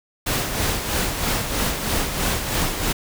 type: noise with tremolo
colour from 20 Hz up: pink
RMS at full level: -21 dBFS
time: 0.26-2.93 s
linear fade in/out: 10 ms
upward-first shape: sine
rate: 3.1 Hz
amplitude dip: 50%
effects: none